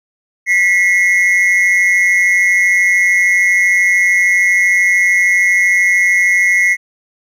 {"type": "tone pair together", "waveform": "triangle", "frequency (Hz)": [1963, 2150], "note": ["B6", "C7"], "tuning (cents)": [-11, 47], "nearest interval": "major second", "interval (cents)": 158, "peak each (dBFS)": -10, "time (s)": [0.46, 6.77], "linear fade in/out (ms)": 50, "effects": []}